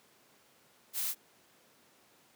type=noise; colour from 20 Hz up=blue; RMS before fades=-34 dBFS; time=0.93-1.15 s; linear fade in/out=50 ms; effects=pink hiss -64 dBFS RMS until 2.35 s + high-pass 200 Hz 12 dB/octave